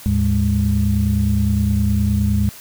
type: tone cluster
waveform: sine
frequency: 76.2 / 105.9 / 204 Hz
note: D#2 / G#2 / G#3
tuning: -36 / +34 / -31 cents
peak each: -18 dBFS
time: 0.06-2.49 s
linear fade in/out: 0 ms
effects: tanh soft clip ceiling -5 dBFS + white hiss -39 dBFS RMS until 2.6 s